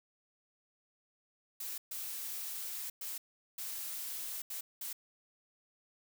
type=noise bursts at uneven times; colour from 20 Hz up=blue; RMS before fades=-41 dBFS; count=6; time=1.6-1.78 / 1.91-2.9 / 3.01-3.18 / 3.58-4.42 / 4.5-4.61 / 4.81-4.93 s; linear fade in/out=5 ms; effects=none

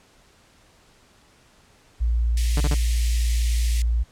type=tone; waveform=sine; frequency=58 Hz; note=A#1; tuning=8 cents flat; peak=-18 dBFS; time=2-4.04 s; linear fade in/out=20 ms
type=high-pass noise; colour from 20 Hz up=white; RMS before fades=-32 dBFS; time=2.37-3.82 s; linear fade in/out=2 ms; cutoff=1800 Hz; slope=96 dB/octave
type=tone bursts; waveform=sawtooth; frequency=146.83 Hz; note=D3; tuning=in tune; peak=-19 dBFS; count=3; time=2.57-2.742 s; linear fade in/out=2 ms; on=32 ms; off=38 ms
effects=pink hiss -56 dBFS RMS until 4.11 s + low-pass 9000 Hz 12 dB/octave

